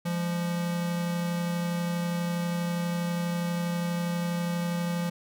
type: tone pair together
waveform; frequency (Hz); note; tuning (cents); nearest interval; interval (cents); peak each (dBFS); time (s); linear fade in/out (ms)
square; 172.57 / 204.9; F3 / G#3; -20 / -23; minor third; 297; -28 / -39; 0.05-5.1; 10
effects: none